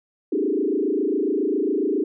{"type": "tone with frequency modulation", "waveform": "sine", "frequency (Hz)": 349.2, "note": "F4", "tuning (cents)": 0, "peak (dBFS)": -19, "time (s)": [0.32, 2.04], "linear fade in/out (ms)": 5, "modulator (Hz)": 27.3, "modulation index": 2.8, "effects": []}